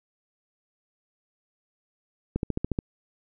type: click train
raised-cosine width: 3 ms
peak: -13 dBFS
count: 7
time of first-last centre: 2.36-2.789 s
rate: 14 Hz
effects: none